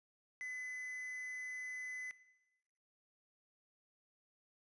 triangle tone with quantisation, 2017 Hz, B6, 36 cents sharp, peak -40 dBFS, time 0.41-2.11 s, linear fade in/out 0 ms, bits 10, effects noise-tail reverb RT60 1.0 s tail -18 dB re dry + resampled to 24000 Hz

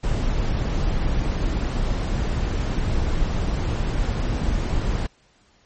brown noise, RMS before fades -22 dBFS, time 0.03-5.07 s, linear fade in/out 10 ms, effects pink hiss -59 dBFS RMS until 5.65 s + MP3 32 kbps

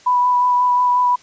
sine tone with vibrato, 987.8 Hz, B5, in tune, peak -12 dBFS, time 0.06-1.16 s, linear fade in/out 10 ms, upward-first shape sine, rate 5.6 Hz, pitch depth 13 cents each way, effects white hiss -47 dBFS RMS until 1.22 s + resampled to 16000 Hz

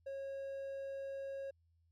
triangle tone, 546 Hz, C#5, 26 cents flat, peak -39 dBFS, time 0.06-1.51 s, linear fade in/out 10 ms, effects added 83 Hz sine -70 dBFS peak until 1.91 s

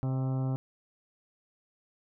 harmonic tone with a mistuned harmonic, 131.7 Hz, C3, 12 cents sharp, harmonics 1 / 2 / 3 / 4 / 5 / 6 / 7 / 8 / 9 / 10, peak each -28 / -36 / -46 / -46 / -47 / -47 / -55 / -54 / -57 / -55 dBFS, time 0.03-0.56 s, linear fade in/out 0 ms, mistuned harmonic 5, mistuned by -38 cents, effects none

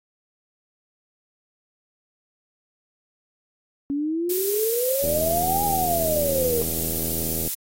sine exponential two-way sweep, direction up then down, 277.2 to 822 to 457.4 Hz, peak -22 dBFS, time 3.9-6.62 s, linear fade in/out 0 ms, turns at 5.64 s
violet noise, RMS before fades -25 dBFS, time 4.29-7.55 s, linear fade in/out 10 ms
click train, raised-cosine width 2 ms, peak -20 dBFS, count 199, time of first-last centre 5.04-7.475 s, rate 81.3 Hz
effects AAC 48 kbps

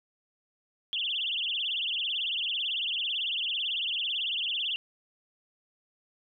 sine tone with vibrato, 3109 Hz, G7, 15 cents flat, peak -28 dBFS, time 0.93-4.76 s, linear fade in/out 0 ms, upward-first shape triangle, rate 18 Hz, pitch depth 260 cents each way, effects none

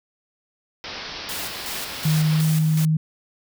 white low-pass noise, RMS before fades -34 dBFS, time 0.84-2.41 s, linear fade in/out 0 ms, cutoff 5500 Hz, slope 96 dB/octave
white noise with tremolo, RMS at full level -31 dBFS, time 1.29-2.85 s, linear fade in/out 0 ms, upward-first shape square, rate 2.7 Hz, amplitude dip 55%
sine tone with pitch glide, 155.56 to 157.1 Hz, D#3 to D#3, 0 to +17 cents, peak -16 dBFS, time 2.05-2.97 s, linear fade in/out 5 ms, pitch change +17 cents, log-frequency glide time 2.33-2.42 s
effects none

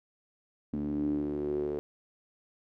sawtooth tone with band-pass filter sweep, 73.42 Hz, D2, in tune, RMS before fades -32 dBFS, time 0.73-1.79 s, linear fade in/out 0 ms, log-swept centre 250 to 410 Hz, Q 8.7, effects none

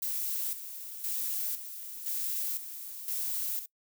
violet noise with tremolo, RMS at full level -33 dBFS, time 0.02-3.66 s, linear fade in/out 5 ms, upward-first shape square, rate 0.98 Hz, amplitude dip 65%, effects noise-tail reverb RT60 0.1 s tail -22 dB re dry

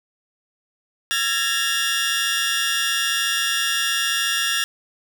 25% pulse tone cluster, 1358 / 1662 / 1827 / 2815 / 3507 Hz, F6 / G#6 / A#6 / F7 / A7, -49 / +1 / -35 / +13 / -6 cents, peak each -26 / -21 / -23 / -20 / -26 dBFS, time 1.11-4.64 s, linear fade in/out 0 ms, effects none

